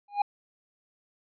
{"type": "tone with exponential growth", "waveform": "triangle", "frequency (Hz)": 817, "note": "G#5", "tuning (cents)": -29, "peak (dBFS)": -16, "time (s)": [0.08, 0.22], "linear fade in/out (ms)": 5, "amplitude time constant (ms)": 29, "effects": ["resampled to 11025 Hz"]}